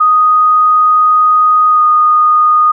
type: tone with pitch glide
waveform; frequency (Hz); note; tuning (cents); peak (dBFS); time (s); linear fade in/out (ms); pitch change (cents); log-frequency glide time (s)
sine; 1244.5 to 1231.6; D#6 to D#6; 0 to -18; -5; 0-2.72; 10; -18; 1.69-1.83
effects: none